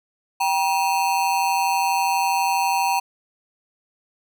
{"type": "ring-modulated tone", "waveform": "square", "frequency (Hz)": 870, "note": "A5", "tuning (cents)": -20, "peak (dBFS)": -16, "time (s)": [0.4, 3], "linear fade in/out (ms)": 10, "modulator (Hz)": 86.1, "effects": []}